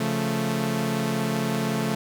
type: chord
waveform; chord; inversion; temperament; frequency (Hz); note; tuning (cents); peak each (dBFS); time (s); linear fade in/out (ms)
sawtooth; Db augmented; none; equal; 138.59 / 174.61 / 220; Db3 / F3 / A3; 0 / 0 / 0; -25 / -26 / -22; 0-1.95; 5
effects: none